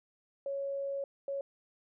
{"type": "tone bursts at uneven times", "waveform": "sine", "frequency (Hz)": 554.4, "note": "C#5", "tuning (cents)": 0, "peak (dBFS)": -33, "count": 2, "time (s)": [[0.46, 1.04], [1.28, 1.41]], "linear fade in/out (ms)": 2, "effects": []}